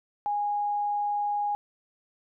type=tone; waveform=sine; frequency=824 Hz; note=G#5; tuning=14 cents flat; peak=-25 dBFS; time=0.26-1.55 s; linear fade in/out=0 ms; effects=none